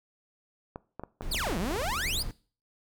clicks, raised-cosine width 1 ms, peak -23 dBFS, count 10, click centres 0.759 / 0.996 / 1.036 / 1.209 / 1.346 / 1.471 / 1.525 / 1.71 / 1.761 / 1.818 s
brown noise, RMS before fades -36 dBFS, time 1.22-2.31 s, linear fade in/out 0 ms
sawtooth exponential two-way sweep, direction down then up, 5200 to 156.7 to 5200 Hz, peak -26 dBFS, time 1.31-2.23 s, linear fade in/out 10 ms, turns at 1.58 s
effects noise-tail reverb RT60 0.4 s tail -20 dB re dry

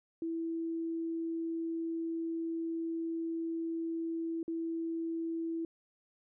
sine tone with dropouts, 329.6 Hz, E4, in tune, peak -33 dBFS, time 0.22-5.65 s, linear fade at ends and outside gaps 2 ms, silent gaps 4.43-4.479 s, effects none

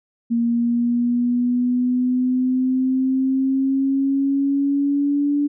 sine exponential sweep, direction up, 233.1 to 290 Hz, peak -16 dBFS, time 0.3-5.48 s, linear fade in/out 20 ms, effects none

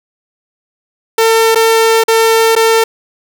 sawtooth tone with dropouts, 450.6 Hz, A4, 41 cents sharp, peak -3 dBFS, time 1.18-2.84 s, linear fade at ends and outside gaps 5 ms, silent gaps 1.548-1.556 / 2.038-2.081 / 2.553-2.562 s, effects none

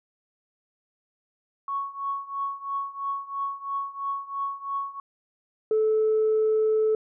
sine tone with tremolo, 1108.7 Hz, C#6, in tune, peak -24 dBFS, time 1.68-5 s, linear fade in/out 2 ms, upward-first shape triangle, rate 3 Hz, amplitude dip 90%
sine tone, 435.3 Hz, A4, 19 cents flat, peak -18 dBFS, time 5.71-6.95 s, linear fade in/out 2 ms
effects tanh soft clip ceiling -16 dBFS

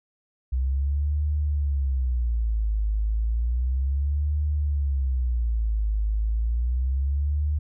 sine tone with vibrato, 62.6 Hz, B1, 24 cents sharp, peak -21 dBFS, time 0.52-7.59 s, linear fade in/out 10 ms, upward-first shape sine, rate 0.32 Hz, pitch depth 300 cents each way, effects none

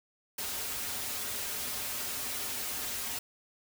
white noise with comb filter, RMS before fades -36 dBFS, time 0.38-3.19 s, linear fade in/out 5 ms, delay 6 ms, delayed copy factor -0.95, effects none

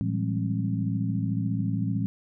sine tone cluster, 112.8 / 167.9 / 189.9 / 203.7 / 267.7 Hz, A2 / E3 / F#3 / G#3 / C4, +44 / +32 / +45 / -33 / +40 cents, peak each -28 / -31 / -33 / -32 / -33 dBFS, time 0.01-2.06 s, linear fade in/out 0 ms, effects none

